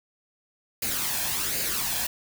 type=noise with flanger; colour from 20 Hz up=white; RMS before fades=-28 dBFS; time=0.82-2.07 s; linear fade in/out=5 ms; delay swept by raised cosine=0.43 to 1.22 ms; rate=1.3 Hz; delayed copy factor=+0.55; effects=none